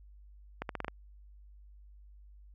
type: accelerating click train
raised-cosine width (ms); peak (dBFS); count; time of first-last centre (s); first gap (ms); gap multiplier
0.5; -20; 6; 0.62-0.882; 72; 0.84
effects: added 50 Hz sine -52 dBFS peak until 2.54 s